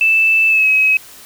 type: tone with pitch glide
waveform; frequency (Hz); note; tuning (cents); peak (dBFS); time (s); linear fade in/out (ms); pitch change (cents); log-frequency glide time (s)
sine; 2640 to 2553; E7 to D#7; +2 to +44; -9; 0.01-0.97; 2; -58; 0.48-0.68
effects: white hiss -39 dBFS RMS until 1.25 s